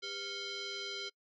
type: tone with frequency modulation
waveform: sine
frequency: 498.5 Hz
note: B4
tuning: 16 cents sharp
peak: -38 dBFS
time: 0.02-1.1 s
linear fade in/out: 20 ms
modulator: 898 Hz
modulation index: 5.1
effects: noise-tail reverb RT60 0.1 s tail -26 dB re dry